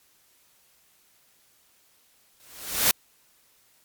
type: noise with exponential growth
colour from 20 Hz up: white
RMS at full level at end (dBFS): -17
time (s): 2.4-2.91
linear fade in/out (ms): 0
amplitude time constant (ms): 110
effects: white hiss -62 dBFS RMS until 3.84 s + MP3 96 kbps